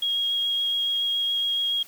sine tone with vibrato, 3280 Hz, G#7, 22 cents flat, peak -22 dBFS, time 0.02-1.83 s, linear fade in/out 5 ms, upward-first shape triangle, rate 7.1 Hz, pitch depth 12 cents each way, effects white hiss -49 dBFS RMS until 1.87 s

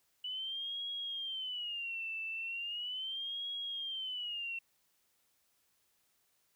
sine tone with vibrato, 2960 Hz, F#7, in tune, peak -37 dBFS, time 0.24-4.59 s, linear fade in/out 5 ms, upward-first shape sine, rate 0.38 Hz, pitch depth 190 cents each way, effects white hiss -75 dBFS RMS until 6.55 s

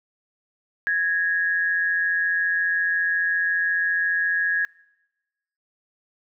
sine tone pair together, 1659.5 / 1834 Hz, G#6 / A#6, -2 / -29 cents, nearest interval major second, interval 173 cents, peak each -20 / -28 dBFS, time 0.87-4.65 s, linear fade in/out 0 ms, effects noise-tail reverb RT60 1.0 s tail -24 dB re dry

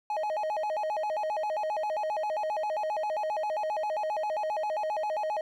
triangle tone with vibrato, 726 Hz, F#5, 33 cents flat, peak -26 dBFS, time 0.1-5.41 s, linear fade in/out 2 ms, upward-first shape square, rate 7.5 Hz, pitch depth 260 cents each way, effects none

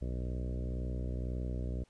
harmonic tone with a mistuned harmonic, 61.9 Hz, B1, 5 cents sharp, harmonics 1 / 2 / 3 / 4 / 5 / 6 / 7 / 8 / 9 / 10, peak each -35 / -41 / -45 / -47 / -49 / -51 / -52 / -53 / -54 / -55 dBFS, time 0.01-1.84 s, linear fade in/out 10 ms, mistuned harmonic 1, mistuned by +20 cents, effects pink hiss -70 dBFS RMS until 1.89 s + resampled to 22050 Hz

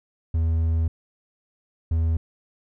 triangle tone bursts at uneven times, 81.5 Hz, E2, 19 cents flat, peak -17 dBFS, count 2, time 0.34-0.88 / 1.91-2.17 s, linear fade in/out 5 ms, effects none

